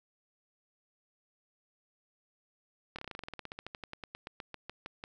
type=slowing click train; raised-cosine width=0.3 ms; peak=-25 dBFS; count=27; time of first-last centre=2.96-5.039 s; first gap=26 ms; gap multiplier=1.08; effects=none